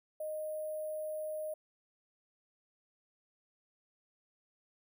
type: tone with sample-and-hold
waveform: sine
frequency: 618 Hz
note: D#5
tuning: 12 cents flat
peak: -36 dBFS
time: 0.2-1.54 s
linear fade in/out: 5 ms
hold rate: 11025 Hz
effects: none